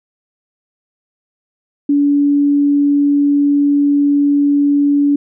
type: tone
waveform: sine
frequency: 286.4 Hz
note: D4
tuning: 43 cents flat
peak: -9 dBFS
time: 1.89-5.16 s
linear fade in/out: 5 ms
effects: none